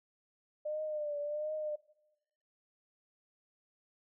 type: tone with vibrato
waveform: sine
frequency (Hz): 600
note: D5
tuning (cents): +37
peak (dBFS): -34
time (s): 0.65-1.76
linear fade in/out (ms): 10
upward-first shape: triangle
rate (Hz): 1.4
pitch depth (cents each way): 62
effects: noise-tail reverb RT60 0.9 s tail -20 dB re dry